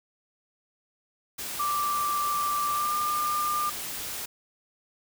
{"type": "noise", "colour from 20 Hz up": "white", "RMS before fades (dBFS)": -35, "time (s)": [1.38, 4.26], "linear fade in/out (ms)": 10}
{"type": "tone with pitch glide", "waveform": "sine", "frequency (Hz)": [1174.7, 1198.7], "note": ["D6", "D6"], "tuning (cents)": [0, 35], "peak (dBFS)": -25, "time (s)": [1.59, 3.7], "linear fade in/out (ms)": 10, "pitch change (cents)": 35, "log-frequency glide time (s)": [2.73, 2.91]}
{"effects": []}